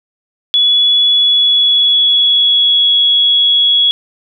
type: tone with pitch glide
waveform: sine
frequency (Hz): 3400 to 3349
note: G#7 to G#7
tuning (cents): +40 to +14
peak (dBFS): -7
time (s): 0.54-3.91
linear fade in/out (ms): 0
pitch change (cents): -26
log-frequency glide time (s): 1.1-2.96
effects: none